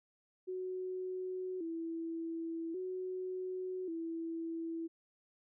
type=tone with vibrato; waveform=sine; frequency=349.2 Hz; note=F4; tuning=in tune; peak=-37 dBFS; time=0.47-4.88 s; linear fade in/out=20 ms; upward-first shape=square; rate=0.44 Hz; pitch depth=100 cents each way; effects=none